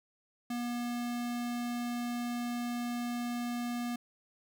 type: tone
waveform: square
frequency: 240.6 Hz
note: B3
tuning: 45 cents flat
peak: -34 dBFS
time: 0.5-3.96 s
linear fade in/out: 5 ms
effects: none